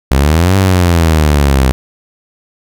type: exponential two-way sweep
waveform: sawtooth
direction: up then down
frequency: 63.7 to 98 to 63.7 Hz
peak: -3 dBFS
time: 0.11-1.72 s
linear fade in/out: 0 ms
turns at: 0.56 s
effects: none